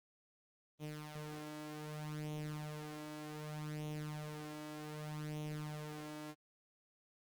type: tone with flanger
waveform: sawtooth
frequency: 151.6 Hz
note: D#3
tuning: 45 cents flat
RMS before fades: -45 dBFS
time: 0.79-6.35 s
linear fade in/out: 50 ms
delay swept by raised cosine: 0.31 to 3.11 ms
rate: 0.65 Hz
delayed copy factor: +0.65
effects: Opus 24 kbps